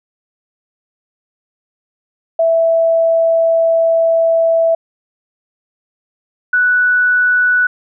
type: tone pair in turn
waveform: sine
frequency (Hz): 659.3 / 1480.1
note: E5 / F#6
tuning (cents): 0 / 0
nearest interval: octave + major second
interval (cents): 1400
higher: second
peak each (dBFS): -9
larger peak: neither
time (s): 2.39-4.75 / 6.53-7.67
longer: first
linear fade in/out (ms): 5
effects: none